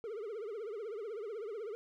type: tone with vibrato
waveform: triangle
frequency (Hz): 432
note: A4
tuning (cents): -32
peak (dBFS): -37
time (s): 0.04-1.75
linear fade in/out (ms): 0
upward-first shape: triangle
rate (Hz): 16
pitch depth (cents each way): 190
effects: none